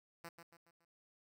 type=tone with echo; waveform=5% pulse; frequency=168.7 Hz; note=E3; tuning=40 cents sharp; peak=-36 dBFS; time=0.24-0.29 s; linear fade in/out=5 ms; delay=140 ms; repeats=4; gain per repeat=-7 dB; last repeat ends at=0.85 s; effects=none